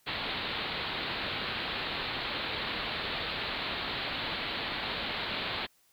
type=low-pass noise; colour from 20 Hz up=white; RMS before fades=-35 dBFS; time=0.06-5.67 s; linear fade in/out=20 ms; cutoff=4300 Hz; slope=96 dB/octave; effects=white hiss -67 dBFS RMS until 5.92 s